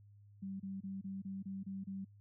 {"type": "tone bursts", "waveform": "sine", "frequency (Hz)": 193.7, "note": "G3", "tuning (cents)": -20, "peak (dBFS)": -40, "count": 8, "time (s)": [0.42, 2.049], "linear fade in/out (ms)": 10, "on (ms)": 180, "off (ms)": 27, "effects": ["added 102 Hz sine -58 dBFS peak until 2.2 s"]}